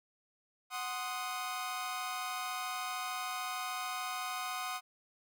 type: chord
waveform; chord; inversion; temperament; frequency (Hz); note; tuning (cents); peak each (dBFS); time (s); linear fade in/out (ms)
sawtooth; C diminished; second; equal; 740 / 1046.5 / 1244.5; Gb5 / C6 / Eb6; 0 / 0 / 0; -37 / -39 / -36; 0.7-4.81; 50
effects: none